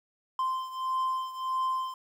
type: beating tone pair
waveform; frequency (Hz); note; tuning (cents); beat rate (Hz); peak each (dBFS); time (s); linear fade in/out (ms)
triangle; 1040 / 1041.6; C6 / C6; -11 / -8; 1.6; -28 / -32; 0.39-1.94; 2
effects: 10-bit